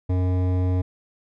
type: tone with hard clipping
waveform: sine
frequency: 91.4 Hz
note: F#2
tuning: 21 cents flat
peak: -21 dBFS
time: 0.09-0.82 s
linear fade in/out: 10 ms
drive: 14 dB
effects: none